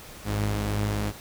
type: tone pair together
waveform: sawtooth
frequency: 53.19 / 103.83 Hz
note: G#1 / G#2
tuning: +42 / 0 cents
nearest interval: octave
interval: 1158 cents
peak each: -27 / -22 dBFS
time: 0.24-1.13 s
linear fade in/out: 50 ms
effects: pink hiss -44 dBFS RMS until 1.2 s